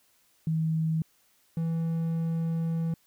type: tone pair in turn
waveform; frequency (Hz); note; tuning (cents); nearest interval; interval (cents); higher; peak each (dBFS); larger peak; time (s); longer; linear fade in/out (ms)
sine / triangle; 160 / 164.5; D#3 / E3; +49 / -3; unison; 48; second; -24; neither; 0.47-1.02 / 1.57-2.94; second; 2
effects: white hiss -66 dBFS RMS until 3.06 s